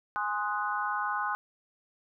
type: chord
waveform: sine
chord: Ab dominant seventh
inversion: none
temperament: equal with one note detuned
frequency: 830.6 / 1046.5 / 1249.6 / 1480 Hz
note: Ab5 / C6 / Eb6 / Gb6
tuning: 0 / 0 / +7 / 0 cents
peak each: -34 dBFS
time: 0.16-1.35 s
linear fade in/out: 0 ms
effects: none